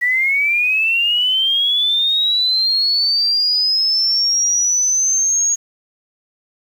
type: linear sweep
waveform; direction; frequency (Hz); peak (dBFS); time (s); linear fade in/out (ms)
sine; up; 1932 to 6645; -13; 0.01-5.56; 20
effects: 7-bit